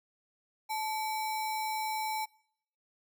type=tone with sample-and-hold; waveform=sine; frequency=870 Hz; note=A5; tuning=20 cents flat; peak=-31 dBFS; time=0.69-2.26 s; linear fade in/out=20 ms; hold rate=3150 Hz; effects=noise-tail reverb RT60 0.7 s tail -24 dB re dry